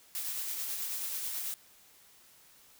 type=noise with tremolo; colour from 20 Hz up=blue; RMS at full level=-35 dBFS; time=0.15-1.54 s; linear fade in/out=0 ms; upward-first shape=triangle; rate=9.2 Hz; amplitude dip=35%; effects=white hiss -60 dBFS RMS until 2.79 s